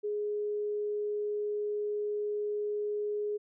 sine tone, 416.9 Hz, G#4, 7 cents sharp, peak -30 dBFS, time 0.03-3.38 s, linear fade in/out 20 ms, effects none

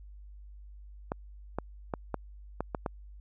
clicks, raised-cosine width 1 ms, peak -17 dBFS, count 7, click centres 1.119 / 1.586 / 1.938 / 2.143 / 2.606 / 2.748 / 2.862 s, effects added 50 Hz sine -46 dBFS peak until 3.2 s

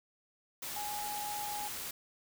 sine tone in noise, 830.6 Hz, G#5, in tune, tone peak -38 dBFS, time 0.76-1.68 s, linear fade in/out 5 ms, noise white, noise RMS -41 dBFS, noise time 0.62-1.91 s, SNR 0 dB, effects none

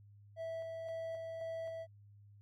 triangle tone with tremolo, 655 Hz, E5, 11 cents flat, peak -37 dBFS, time 0.36-1.87 s, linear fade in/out 50 ms, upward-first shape square, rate 1.9 Hz, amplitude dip 25%, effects added 102 Hz sine -57 dBFS peak until 2.41 s + AAC 48 kbps

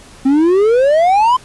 triangle exponential sweep, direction up, 260.5 to 1041 Hz, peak -6 dBFS, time 0.25-1.37 s, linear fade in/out 10 ms, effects pink hiss -40 dBFS RMS until 1.44 s + resampled to 24000 Hz

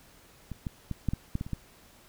clicks, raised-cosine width 5 ms, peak -24 / -20 / -20 / -14 / -18 / -17 / -20 / -28 / -19 dBFS, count 9, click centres 0.517 / 0.668 / 0.913 / 1.087 / 1.135 / 1.354 / 1.411 / 1.465 / 1.533 s, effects pink hiss -57 dBFS RMS until 2.08 s

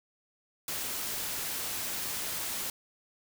white noise, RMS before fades -35 dBFS, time 0.68-2.7 s, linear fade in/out 2 ms, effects none

